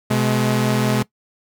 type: tone pair together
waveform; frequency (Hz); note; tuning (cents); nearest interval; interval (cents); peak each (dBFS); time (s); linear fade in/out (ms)
sawtooth; 126.5 / 212.5; B2 / G#3; +42 / +40; major sixth; 898; -15; 0.1-1.03; 10
effects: noise-tail reverb RT60 0.1 s tail -20 dB re dry

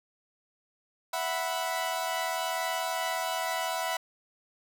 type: chord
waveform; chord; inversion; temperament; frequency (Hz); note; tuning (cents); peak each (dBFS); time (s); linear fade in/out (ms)
sawtooth; E suspended second; none; equal; 659.3 / 740 / 987.8; E5 / F#5 / B5; 0 / 0 / 0; -30; 1.13-3.97; 5
effects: none

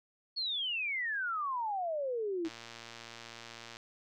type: exponential sweep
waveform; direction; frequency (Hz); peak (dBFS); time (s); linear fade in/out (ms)
sine; down; 4435 to 314.7; -32; 0.36-2.49; 20
type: click train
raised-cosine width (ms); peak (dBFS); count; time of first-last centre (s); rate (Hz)
0.2; -29; 154; 2.45-3.769; 116
effects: none

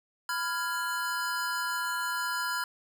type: chord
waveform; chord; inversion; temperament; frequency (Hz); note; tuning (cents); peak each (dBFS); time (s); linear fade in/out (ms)
square; F diminished; second; equal with one note detuned; 996.9 / 1396.9 / 1661.2; Cb6 / F6 / Ab6; +16 / 0 / 0; -35 / -33 / -37; 0.29-2.64; 2
effects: none

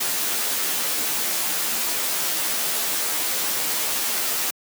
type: noise with comb filter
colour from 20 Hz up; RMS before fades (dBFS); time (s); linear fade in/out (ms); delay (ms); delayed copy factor
white; -24; 0-4.51; 10; 13; +0.7
effects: high-pass 200 Hz 12 dB/octave

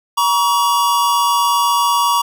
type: tone pair together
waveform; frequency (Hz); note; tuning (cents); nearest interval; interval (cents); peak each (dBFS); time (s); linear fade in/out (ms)
square; 951.9 / 1132; A#5 / C#6; +36 / +36; minor third; 300; -16; 0.17-2.22; 10
effects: none

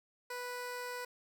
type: tone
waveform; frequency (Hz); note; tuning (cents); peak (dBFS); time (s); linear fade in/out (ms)
15% pulse; 492.9; B4; -3; -33; 0.3-1.05; 5
effects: none

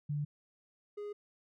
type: tone pair in turn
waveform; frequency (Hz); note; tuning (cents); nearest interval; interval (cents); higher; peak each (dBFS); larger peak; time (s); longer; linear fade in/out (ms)
sine / triangle; 146.83 / 413.5; D3 / G#4; 0 / -8; octave + tritone; 1792; second; -32 / -37; first; 0.09-0.25 / 0.97-1.13; neither; 10
effects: none

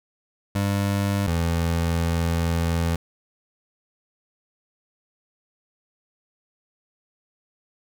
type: tone pair in turn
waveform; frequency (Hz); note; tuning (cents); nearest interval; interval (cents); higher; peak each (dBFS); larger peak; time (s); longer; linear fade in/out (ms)
25% pulse; 100 / 83.65; G2 / E2; +35 / +26; minor third; 309; first; -17; neither; 0.55-1.27 / 1.27-2.96; second; 5
effects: none

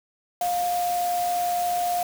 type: tone in noise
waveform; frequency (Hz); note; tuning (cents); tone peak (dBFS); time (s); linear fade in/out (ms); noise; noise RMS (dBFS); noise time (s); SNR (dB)
sine; 707; F5; +21; -22; 0.41-2.03; 2; white; -35; 0.41-2.03; +10
effects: none

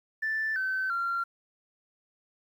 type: tone with pitch steps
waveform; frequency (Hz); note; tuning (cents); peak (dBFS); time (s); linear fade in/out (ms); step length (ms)
sine; 1763 / 1532 / 1378; A6 / G6 / F6; +3 / -40 / -24; -26; 0.22-1.24; 10; 340
effects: tanh soft clip ceiling -23 dBFS + 10-bit

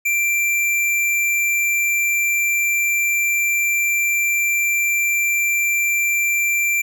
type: tone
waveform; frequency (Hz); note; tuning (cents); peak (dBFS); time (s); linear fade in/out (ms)
square; 2356; D7; +5; -17; 0.05-6.82; 10
effects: none

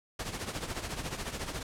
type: noise with tremolo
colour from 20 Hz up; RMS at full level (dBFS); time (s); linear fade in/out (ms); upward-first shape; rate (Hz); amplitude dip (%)
pink; -34; 0.19-1.63; 5; triangle; 14; 75
effects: low-pass 10000 Hz 12 dB/octave

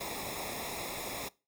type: noise with comb filter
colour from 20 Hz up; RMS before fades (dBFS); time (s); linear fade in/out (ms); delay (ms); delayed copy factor
pink; -39; 0-1.29; 10; 0.66; -0.8
effects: noise-tail reverb RT60 0.3 s tail -22 dB re dry

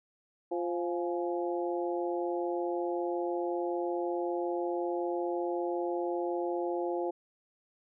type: harmonic tone with a mistuned harmonic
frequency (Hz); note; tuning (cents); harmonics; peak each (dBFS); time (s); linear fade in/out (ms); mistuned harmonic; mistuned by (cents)
174.61; F3; 0; 2 / 3 / 4 / 5; -32 / -36 / -38 / -40; 0.51-7.11; 10; 5; -62
effects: none

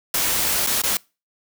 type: noise with dropouts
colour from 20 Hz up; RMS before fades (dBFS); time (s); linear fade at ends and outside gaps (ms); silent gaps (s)
white; -21; 0.14-0.97; 2; 0.665-0.671 / 0.818-0.836
effects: noise-tail reverb RT60 0.3 s tail -25 dB re dry

